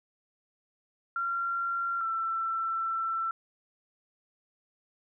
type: tone pair in turn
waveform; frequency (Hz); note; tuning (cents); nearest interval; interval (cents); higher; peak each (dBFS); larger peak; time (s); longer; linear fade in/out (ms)
sine; 1375 / 1338.9; F6 / E6; -27 / +27; unison; 46; first; -28; neither; 1.16-2.01 / 2.01-3.31; second; 2
effects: none